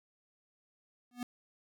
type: tone with exponential growth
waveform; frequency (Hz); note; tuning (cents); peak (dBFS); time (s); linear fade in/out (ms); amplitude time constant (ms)
square; 244.9; B3; -14; -33; 1.11-1.23; 2; 26
effects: none